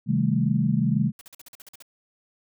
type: chord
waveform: sine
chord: A half-diminished seventh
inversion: first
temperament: just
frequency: 132 / 158.4 / 198 / 220 Hz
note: C3 / Eb3 / G3 / A3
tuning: +16 / +31 / +18 / 0 cents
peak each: -25 dBFS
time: 0.06-1.12 s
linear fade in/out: 50 ms
type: noise bursts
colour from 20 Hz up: white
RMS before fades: -45 dBFS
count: 10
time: 1.19-1.824 s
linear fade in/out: 2 ms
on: 22 ms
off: 46 ms
effects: none